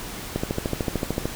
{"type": "click train", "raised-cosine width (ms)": 2, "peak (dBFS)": -10, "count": 13, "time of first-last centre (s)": [0.36, 1.256], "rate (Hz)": 13.4, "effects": ["pink hiss -35 dBFS RMS until 1.35 s"]}